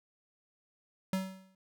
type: tone with exponential decay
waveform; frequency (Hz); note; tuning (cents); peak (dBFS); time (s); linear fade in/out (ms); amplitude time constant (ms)
square; 189.6; F#3; +43; -28; 1.13-1.55; 2; 90
effects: none